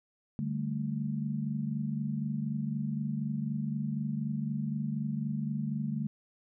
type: chord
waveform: sine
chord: D suspended fourth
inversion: none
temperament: equal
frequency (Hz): 146.83 / 196 / 220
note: D3 / G3 / A3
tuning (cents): 0 / 0 / 0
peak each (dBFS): -34 / -37 / -34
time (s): 0.39-6.07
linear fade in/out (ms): 0
effects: none